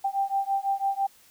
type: beating tone pair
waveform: sine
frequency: 784 / 790 Hz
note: G5 / G5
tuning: 0 / +13 cents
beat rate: 6 Hz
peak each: -27 dBFS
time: 0.04-1.07 s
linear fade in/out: 10 ms
effects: white hiss -57 dBFS RMS until 1.3 s